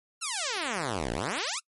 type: exponential two-way sweep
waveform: 5% pulse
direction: down then up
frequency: 1423 to 53.6 to 1423 Hz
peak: -18 dBFS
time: 0.21-1.6 s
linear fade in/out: 20 ms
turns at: 1.12 s
effects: noise-tail reverb RT60 0.1 s tail -26 dB re dry + MP3 48 kbps